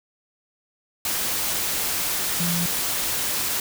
sine tone in noise, 172 Hz, F3, 26 cents flat, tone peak -24 dBFS, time 2.4-2.66 s, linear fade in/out 2 ms, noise white, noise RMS -25 dBFS, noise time 1.05-3.6 s, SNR -2 dB, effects none

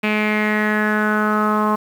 sawtooth tone with low-pass filter sweep, 212.5 Hz, G#3, 40 cents sharp, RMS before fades -18 dBFS, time 0.03-1.76 s, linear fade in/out 10 ms, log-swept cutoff 2500 to 1100 Hz, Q 5.9, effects 7-bit

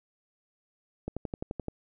click train, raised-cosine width 2 ms, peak -20 dBFS, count 8, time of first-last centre 1.08-1.683 s, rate 11.6 Hz, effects none

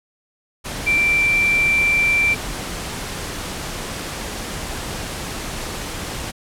sine tone in noise, 2349 Hz, D7, in tune, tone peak -14 dBFS, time 0.86-2.35 s, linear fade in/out 20 ms, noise pink, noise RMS -28 dBFS, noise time 0.64-6.32 s, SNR +11 dB, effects low-pass 11000 Hz 12 dB/octave

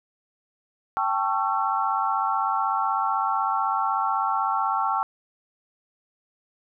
sine chord, A dominant seventh, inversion third, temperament equal with one note detuned, 784 / 880 / 1108.7 / 1343.1 Hz, G5 / A5 / C#6 / E6, 0 / 0 / 0 / +32 cents, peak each -27 dBFS, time 0.97-5.03 s, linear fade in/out 0 ms, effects none

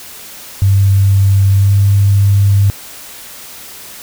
sine tone with pitch glide, 98.1 to 99.87 Hz, G2 to G2, +2 to +33 cents, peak -6 dBFS, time 0.62-2.7 s, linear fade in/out 0 ms, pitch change +31 cents, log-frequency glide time 1.57-1.74 s, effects white hiss -32 dBFS RMS until 4.02 s

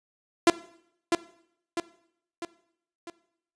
sawtooth tone with echo, 341 Hz, F4, 41 cents flat, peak -10 dBFS, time 0.47-0.5 s, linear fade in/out 2 ms, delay 650 ms, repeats 4, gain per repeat -6 dB, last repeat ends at 3.1 s, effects noise-tail reverb RT60 0.7 s tail -18 dB re dry + resampled to 22050 Hz

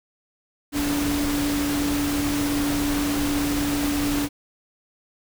sine tone in noise, 288.8 Hz, D4, 29 cents flat, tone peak -22 dBFS, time 0.72-4.29 s, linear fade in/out 50 ms, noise pink, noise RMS -28 dBFS, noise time 0.72-4.29 s, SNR +3 dB, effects none

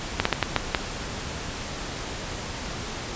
slowing click train, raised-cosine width 0.3 ms, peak -3 dBFS, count 6, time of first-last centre 0.2-0.748 s, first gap 54 ms, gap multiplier 1.36, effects pink hiss -33 dBFS RMS until 3.15 s + resampled to 16000 Hz

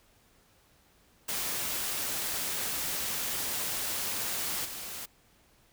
white noise with level steps, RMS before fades -33 / -40 dBFS, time 1.28-5.06 s, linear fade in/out 10 ms, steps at 4.64 s, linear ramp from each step 20 ms, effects pink hiss -64 dBFS RMS until 5.72 s

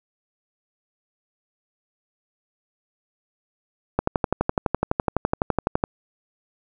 click train, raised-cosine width 1 ms, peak -5 dBFS, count 23, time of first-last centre 3.99-5.839 s, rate 11.9 Hz, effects none

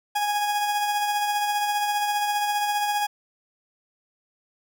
40% pulse tone with tremolo, 828 Hz, G#5, 5 cents flat, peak -20 dBFS, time 0.15-3.07 s, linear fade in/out 10 ms, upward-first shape sine, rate 15 Hz, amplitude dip 35%, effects none

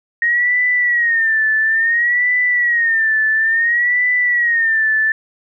sine tone with vibrato, 1864.7 Hz, A#6, in tune, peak -12 dBFS, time 0.22-5.12 s, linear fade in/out 2 ms, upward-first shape sine, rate 0.58 Hz, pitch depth 110 cents each way, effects none

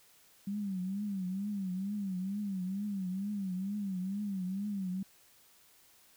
sine tone with vibrato, 194.7 Hz, G3, 12 cents flat, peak -33 dBFS, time 0.47-5.03 s, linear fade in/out 5 ms, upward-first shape triangle, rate 2.2 Hz, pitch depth 140 cents each way, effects white hiss -63 dBFS RMS until 6.16 s

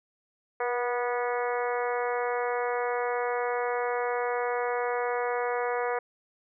harmonic tone with a mistuned harmonic, 244.1 Hz, B3, 20 cents flat, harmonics 2 / 3 / 4 / 5 / 6 / 7 / 8 / 9, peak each -29 / -33 / -35 / -37 / -39 / -40 / -41 / -42 dBFS, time 0.6-5.99 s, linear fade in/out 5 ms, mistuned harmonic 2, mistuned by -15 cents, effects none

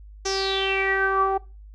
sawtooth tone with low-pass filter sweep, 387.4 Hz, G4, 20 cents flat, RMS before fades -23 dBFS, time 0.25-1.38 s, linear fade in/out 10 ms, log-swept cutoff 6000 to 870 Hz, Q 8.6, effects noise-tail reverb RT60 0.3 s tail -20 dB re dry + added 51 Hz sine -41 dBFS peak until 1.74 s

